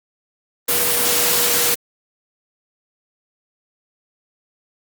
sine tone in noise, 480.3 Hz, B4, 48 cents flat, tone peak -27 dBFS, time 0.68-1.75 s, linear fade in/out 10 ms, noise white, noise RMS -17 dBFS, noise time 0.68-1.75 s, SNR -13 dB, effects high-pass 100 Hz 12 dB/octave + Opus 32 kbps

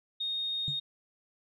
sine tone, 3707 Hz, A#7, 10 cents flat, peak -30 dBFS, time 0.2-0.8 s, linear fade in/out 10 ms
sine tone with exponential decay, 145.1 Hz, D3, 21 cents flat, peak -29 dBFS, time 0.68-0.8 s, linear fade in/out 0 ms, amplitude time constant 26 ms
effects tanh soft clip ceiling -23 dBFS

